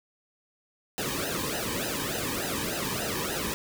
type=noise with flanger; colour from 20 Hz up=pink; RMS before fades=-31 dBFS; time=0.98-3.54 s; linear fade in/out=0 ms; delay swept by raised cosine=0.88 to 1.48 ms; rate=3.4 Hz; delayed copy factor=-0.9; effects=none